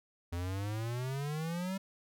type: exponential sweep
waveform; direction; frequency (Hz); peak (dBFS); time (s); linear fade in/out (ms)
square; up; 84.6 to 196; -35; 0.32-1.78; 10
effects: none